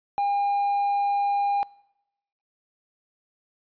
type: tone with hard clipping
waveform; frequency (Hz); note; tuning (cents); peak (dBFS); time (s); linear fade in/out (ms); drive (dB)
sine; 807; G#5; -50; -22; 0.18-1.63; 0; 2
effects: noise-tail reverb RT60 0.9 s tail -24 dB re dry + resampled to 11025 Hz

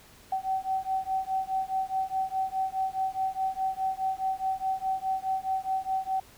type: beating tone pair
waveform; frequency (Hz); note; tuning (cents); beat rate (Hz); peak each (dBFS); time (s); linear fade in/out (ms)
sine; 761 / 765.8; F#5 / G5; +48 / -41; 4.8; -30; 0.32-6.2; 5
effects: pink hiss -54 dBFS RMS until 6.37 s

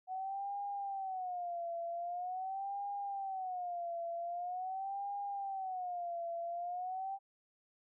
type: tone with vibrato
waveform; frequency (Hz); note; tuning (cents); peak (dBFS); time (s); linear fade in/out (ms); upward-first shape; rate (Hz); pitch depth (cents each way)
sine; 740; F#5; 0; -37; 0.07-7.19; 50; sine; 0.44; 150
effects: none

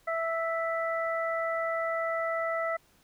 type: harmonic tone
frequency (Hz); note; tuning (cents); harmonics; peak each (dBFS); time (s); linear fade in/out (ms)
659.3; E5; 0; 1 / 2 / 3; -30 / -33 / -35; 0.07-2.77; 10
effects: pink hiss -64 dBFS RMS until 3.03 s

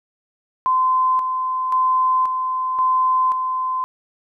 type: tone with tremolo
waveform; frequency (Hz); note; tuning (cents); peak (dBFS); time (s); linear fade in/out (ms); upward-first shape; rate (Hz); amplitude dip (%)
sine; 1030; C6; -28; -14; 0.66-3.84; 0; square; 0.94; 45
effects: none

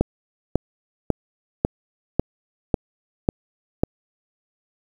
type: click train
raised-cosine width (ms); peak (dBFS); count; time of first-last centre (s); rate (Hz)
2; -3; 8; 0.01-3.835; 1.83
effects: 7-bit

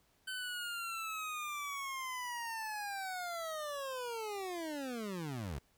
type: linear sweep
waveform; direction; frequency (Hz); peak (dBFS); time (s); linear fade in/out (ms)
25% pulse; down; 1531 to 61.74; -35; 0.27-5.59; 10
effects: pink hiss -72 dBFS RMS until 5.77 s

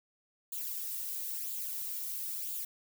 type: noise with flanger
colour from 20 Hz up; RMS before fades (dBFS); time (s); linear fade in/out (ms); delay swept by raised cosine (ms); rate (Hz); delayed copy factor
violet; -38; 0.52-2.65; 5; 0.26 to 2.16; 1; +0.55
effects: none

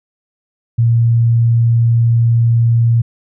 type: tone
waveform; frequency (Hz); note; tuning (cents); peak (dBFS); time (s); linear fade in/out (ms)
sine; 116.54; A#2; 0; -8; 0.78-3.02; 10
effects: none

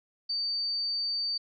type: tone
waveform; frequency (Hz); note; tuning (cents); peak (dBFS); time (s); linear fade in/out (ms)
sine; 4600; D8; -37; -28; 0.29-1.38; 10
effects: none

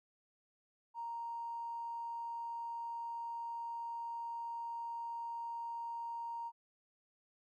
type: tone with tanh clipping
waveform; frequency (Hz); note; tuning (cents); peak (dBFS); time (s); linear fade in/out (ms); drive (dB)
triangle; 932.3; A#5; 0; -39; 0.94-6.52; 50; 2
effects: none

